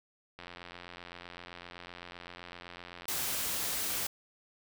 click train, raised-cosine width 0.3 ms, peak -29 dBFS, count 235, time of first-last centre 0.39-3.055 s, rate 87.8 Hz
white noise, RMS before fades -34 dBFS, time 3.08-4.07 s, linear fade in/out 5 ms
effects none

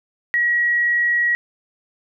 sine tone, 1911 Hz, A#6, 43 cents sharp, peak -15 dBFS, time 0.34-1.35 s, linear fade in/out 0 ms, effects none

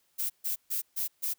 violet noise bursts, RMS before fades -31 dBFS, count 5, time 0.18-1.34 s, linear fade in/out 20 ms, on 120 ms, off 140 ms, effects white hiss -71 dBFS RMS until 1.38 s

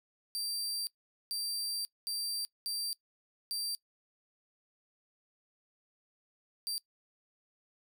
sawtooth tone bursts at uneven times, 4699 Hz, D8, in tune, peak -31 dBFS, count 6, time 0.35-0.87 / 1.31-1.85 / 2.07-2.45 / 2.66-2.93 / 3.51-3.75 / 6.67-6.78 s, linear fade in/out 0 ms, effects noise-tail reverb RT60 0.1 s tail -21 dB re dry

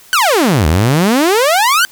sawtooth exponential two-way sweep, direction down then up, 1568 to 72.7 to 1568 Hz, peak -5 dBFS, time 0.13-1.85 s, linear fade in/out 0 ms, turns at 0.67 s, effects white hiss -42 dBFS RMS until 1.91 s

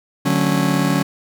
40% pulse chord, D major seventh, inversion none, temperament just, 146.83 / 183.54 / 220.2 / 275.3 Hz, D3 / F#3 / A3 / C#4, 0 / -14 / +2 / -12 cents, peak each -20 / -19 / -25 / -19 dBFS, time 0.25-1.03 s, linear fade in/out 10 ms, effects none

